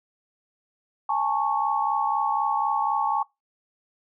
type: tone cluster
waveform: sine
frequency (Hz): 823 / 887 / 1106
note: G#5 / A5 / C#6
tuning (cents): -16 / +14 / -4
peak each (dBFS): -26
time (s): 1.09-3.23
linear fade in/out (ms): 5
effects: noise-tail reverb RT60 0.2 s tail -23 dB re dry